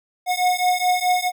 square beating tone pair, 724 / 728.7 Hz, F#5 / F#5, -38 / -27 cents, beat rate 4.7 Hz, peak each -21 dBFS, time 0.26-1.32 s, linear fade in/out 50 ms, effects none

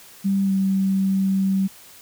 sine tone with pitch glide, 196 to 192.86 Hz, G3 to G3, 0 to -28 cents, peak -17 dBFS, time 0.24-1.68 s, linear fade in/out 20 ms, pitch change -28 cents, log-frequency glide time 0.44-0.52 s, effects white hiss -46 dBFS RMS until 2.01 s

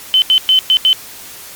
sine tone bursts at uneven times, 3057 Hz, G7, 44 cents flat, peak -6 dBFS, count 5, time 0.14-0.22 / 0.3-0.38 / 0.49-0.59 / 0.7-0.77 / 0.85-0.93 s, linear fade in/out 0 ms, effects white hiss -33 dBFS RMS until 1.55 s + MP3 96 kbps

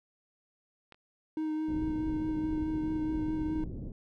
clicks, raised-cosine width 0.3 ms, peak -34 / -44 dBFS, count 2, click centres 0.923 / 0.945 s
triangle tone with vibrato, 311.1 Hz, D#4, in tune, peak -28 dBFS, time 1.37-3.64 s, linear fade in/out 2 ms, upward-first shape triangle, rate 4.7 Hz, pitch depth 17 cents each way
pink low-pass noise, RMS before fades -39 dBFS, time 1.68-3.92 s, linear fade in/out 2 ms, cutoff 370 Hz, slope 24 dB/octave
effects none

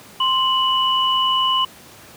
sine tone pair together, 1046.5 / 2957 Hz, C6 / F#7, 0 / -2 cents, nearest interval octave + tritone, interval 1798 cents, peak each -18 dBFS, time 0.2-1.65 s, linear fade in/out 5 ms, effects pink hiss -43 dBFS RMS until 2.16 s + high-pass 100 Hz 12 dB/octave

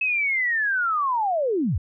sine linear sweep, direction down, 2600 to 58.8 Hz, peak -20 dBFS, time 0.01-1.78 s, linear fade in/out 5 ms, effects none

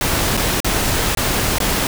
pink noise with dropouts, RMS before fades -18 dBFS, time 0.01-1.87 s, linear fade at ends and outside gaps 1 ms, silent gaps 0.369-0.374 / 0.603-0.645 / 1.15-1.172 / 1.584-1.602 s, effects none

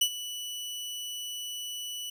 sawtooth tone with ADSR envelope, 2960 Hz, F#7, in tune, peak -17 dBFS, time 0.01-2.1 s, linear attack 7 ms, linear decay 69 ms, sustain -15 dB, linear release 5 ms, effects none

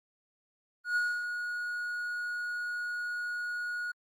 triangle tone with ADSR envelope, 1449 Hz, F#6, 37 cents flat, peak -23 dBFS, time 0.84-3.92 s, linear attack 120 ms, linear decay 250 ms, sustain -8 dB, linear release 10 ms, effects Opus 24 kbps

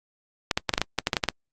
clicks, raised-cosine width 0.2 ms, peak -4 dBFS, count 12, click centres 0.512 / 0.575 / 0.693 / 0.738 / 0.779 / 0.816 / 0.987 / 1.071 / 1.132 / 1.168 / 1.238 / 1.287 s, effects Opus 48 kbps

